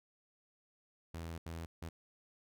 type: tone bursts at uneven times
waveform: sawtooth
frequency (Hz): 82.7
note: E2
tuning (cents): +6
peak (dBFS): -38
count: 3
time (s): 1.14-1.38 / 1.46-1.66 / 1.82-1.89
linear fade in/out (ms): 5
effects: none